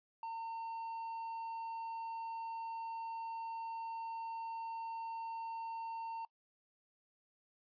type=tone; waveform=triangle; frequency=910 Hz; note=A#5; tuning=42 cents flat; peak=-38 dBFS; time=0.23-6.25 s; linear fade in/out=2 ms; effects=noise-tail reverb RT60 0.1 s tail -24 dB re dry + resampled to 11025 Hz